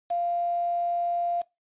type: tone with quantisation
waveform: sine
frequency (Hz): 694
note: F5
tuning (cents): -11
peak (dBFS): -24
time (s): 0.1-1.42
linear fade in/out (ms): 10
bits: 7
effects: noise-tail reverb RT60 0.2 s tail -21 dB re dry + resampled to 8000 Hz